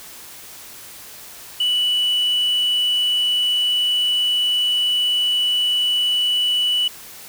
sine tone, 2960 Hz, F#7, in tune, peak -14 dBFS, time 1.6-6.88 s, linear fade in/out 5 ms, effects tanh soft clip ceiling -14 dBFS + white hiss -39 dBFS RMS until 7.28 s

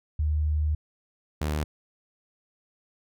sine / sawtooth tone pair in turn, 76 / 75.73 Hz, D#2 / D#2, -40 / -46 cents, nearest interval unison, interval 6 cents, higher first, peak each -22 dBFS, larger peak neither, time 0.19-0.75 / 1.41-1.64 s, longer first, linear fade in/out 5 ms, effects none

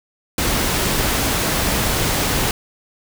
pink noise, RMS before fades -19 dBFS, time 0.38-2.51 s, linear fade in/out 2 ms, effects none

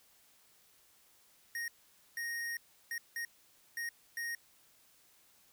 square tone bursts at uneven times, 1864.7 Hz, A#6, in tune, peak -37 dBFS, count 6, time 1.55-1.68 / 2.17-2.57 / 2.91-2.98 / 3.16-3.25 / 3.77-3.89 / 4.17-4.35 s, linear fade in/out 2 ms, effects white hiss -66 dBFS RMS until 5.52 s

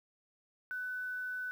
sine tone with quantisation, 1499 Hz, F#6, 22 cents sharp, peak -36 dBFS, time 0.71-1.51 s, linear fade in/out 0 ms, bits 10, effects none

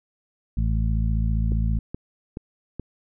harmonic tone, 55 Hz, A1, in tune, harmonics 1 / 2 / 3 / 4, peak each -21 / -26 / -30 / -32 dBFS, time 0.57-1.79 s, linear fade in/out 5 ms
click train, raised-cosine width 3 ms, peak -18 dBFS, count 4, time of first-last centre 1.52-2.797 s, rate 2.35 Hz
effects none

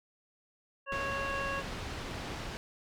harmonic tone, 551 Hz, C#5, 11 cents flat, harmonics 1 / 2 / 3 / 5, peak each -39 / -37 / -38 / -41 dBFS, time 0.86-1.63 s, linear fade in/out 50 ms
pink low-pass noise, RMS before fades -40 dBFS, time 0.92-2.57 s, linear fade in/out 0 ms, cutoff 4600 Hz, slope 12 dB/octave
effects none

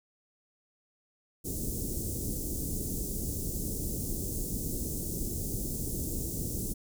pink band-stop noise, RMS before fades -34 dBFS, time 1.44-6.74 s, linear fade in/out 20 ms, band 400 to 6900 Hz, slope 24 dB/octave, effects none

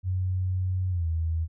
sine tone with pitch glide, 92.5 to 81.46 Hz, F#2 to E2, 0 to -20 cents, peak -24 dBFS, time 0.03-1.48 s, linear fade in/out 50 ms, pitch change -220 cents, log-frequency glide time 0.9-1.07 s, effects none

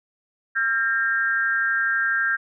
sine tone with amplitude modulation, 1600 Hz, G6, 35 cents sharp, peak -15 dBFS, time 0.55-2.37 s, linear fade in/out 20 ms, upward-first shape sine, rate 232 Hz, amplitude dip 90%, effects none

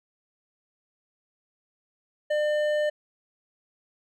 sine tone with hard clipping, 600 Hz, D5, 37 cents sharp, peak -24 dBFS, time 2.3-2.9 s, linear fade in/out 10 ms, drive 9 dB, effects none

